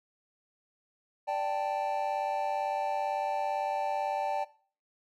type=chord; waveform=triangle; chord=D suspended fourth; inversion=none; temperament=just; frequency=587.3 / 783.1 / 881 Hz; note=D5 / G5 / A5; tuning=0 / -2 / +2 cents; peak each=-32 / -30 / -32 dBFS; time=1.27-4.45 s; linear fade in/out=20 ms; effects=noise-tail reverb RT60 0.4 s tail -17 dB re dry